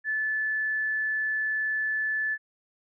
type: tone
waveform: sine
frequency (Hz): 1739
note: A6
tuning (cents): -21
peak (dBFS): -25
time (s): 0.04-2.38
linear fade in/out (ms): 50
effects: none